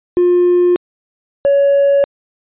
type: tone pair in turn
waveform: triangle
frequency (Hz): 354.7 / 560.8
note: F4 / C#5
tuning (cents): +27 / +20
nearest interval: minor sixth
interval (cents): 793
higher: second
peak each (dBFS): -5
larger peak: neither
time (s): 0.17-0.76 / 1.45-2.04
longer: neither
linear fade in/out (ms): 0
effects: tanh soft clip ceiling -4 dBFS + resampled to 8000 Hz